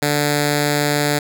5% pulse tone with notch filter, 146.5 Hz, D3, 4 cents flat, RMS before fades -18 dBFS, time 0.02-1.19 s, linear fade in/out 5 ms, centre 1100 Hz, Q 1.2, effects none

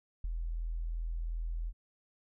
sine tone with ADSR envelope, 41.38 Hz, E1, 7 cents sharp, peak -30 dBFS, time 0.24-1.73 s, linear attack 5 ms, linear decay 20 ms, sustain -3 dB, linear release 53 ms, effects none

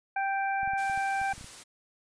harmonic tone, 784 Hz, G5, in tune, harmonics 1 / 2 / 3, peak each -28 / -33 / -38 dBFS, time 0.16-1.33 s, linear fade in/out 5 ms
clicks, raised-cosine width 5 ms, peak -35 dBFS, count 10, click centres 0.632 / 0.676 / 0.735 / 0.898 / 0.976 / 1.215 / 1.336 / 1.38 / 1.411 / 1.444 s
white noise, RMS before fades -46 dBFS, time 0.77-1.64 s, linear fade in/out 20 ms
effects resampled to 22050 Hz

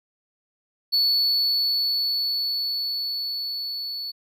triangle tone with level ramp, 4435 Hz, C#8, in tune, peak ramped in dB -16 to -28 dBFS, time 0.92-4.12 s, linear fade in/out 20 ms, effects none

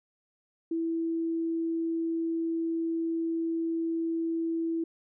sine tone, 329.6 Hz, E4, in tune, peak -27 dBFS, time 0.71-4.84 s, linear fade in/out 5 ms, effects none

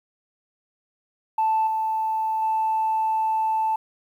sine tone with level steps, 880 Hz, A5, in tune, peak -17 / -21 / -19 dBFS, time 1.38-3.76 s, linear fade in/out 5 ms, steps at 1.67 / 2.42 s, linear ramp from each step 2 ms, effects tanh soft clip ceiling -15 dBFS + 9-bit

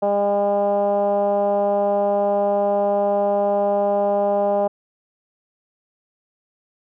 10% pulse tone with low-pass filter, 202.4 Hz, G#3, 44 cents flat, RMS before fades -19 dBFS, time 0.02-4.68 s, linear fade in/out 10 ms, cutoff 690 Hz, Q 9, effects none

